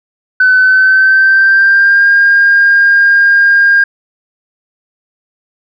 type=tone with pitch glide; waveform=sine; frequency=1512 to 1611.2 Hz; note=F#6 to G6; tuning=+37 to +47 cents; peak=-3 dBFS; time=0.4-3.84 s; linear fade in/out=5 ms; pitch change=+110 cents; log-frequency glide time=0.58-2.09 s; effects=tanh soft clip ceiling 0 dBFS